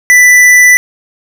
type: tone with hard clipping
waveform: sine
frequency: 1983 Hz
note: B6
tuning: 7 cents sharp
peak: -3 dBFS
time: 0.1-0.77 s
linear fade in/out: 0 ms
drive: 12 dB
effects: none